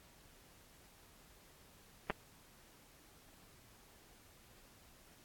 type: clicks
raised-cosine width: 0.5 ms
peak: -20 dBFS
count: 2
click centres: 2.099 / 2.104 s
effects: pink hiss -63 dBFS RMS until 5.24 s + AAC 64 kbps